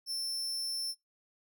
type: tone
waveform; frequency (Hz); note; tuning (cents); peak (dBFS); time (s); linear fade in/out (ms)
40% pulse; 5360; E8; +28; -32; 0.06-0.95; 50
effects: noise-tail reverb RT60 0.2 s tail -25 dB re dry